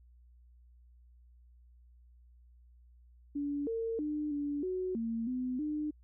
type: tone with pitch steps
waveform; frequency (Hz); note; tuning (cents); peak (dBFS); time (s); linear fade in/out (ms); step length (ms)
sine; 287.1 / 454.6 / 299.9 / 288.9 / 369.9 / 228.2 / 253.3 / 301.4; D4 / A#4 / D4 / D4 / F#4 / A#3 / B3 / D4; -39 / -43 / +36 / -28 / 0 / -37 / +44 / +45; -32; 3.35-5.91; 10; 320
effects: added 60 Hz sine -57 dBFS peak until 6.03 s